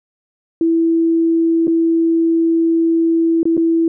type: tone with dropouts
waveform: sine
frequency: 330 Hz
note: E4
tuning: 2 cents sharp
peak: -11 dBFS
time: 0.61-3.88 s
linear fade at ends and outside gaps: 2 ms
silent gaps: 1.671-1.678 / 3.431-3.454 / 3.569-3.576 s
effects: none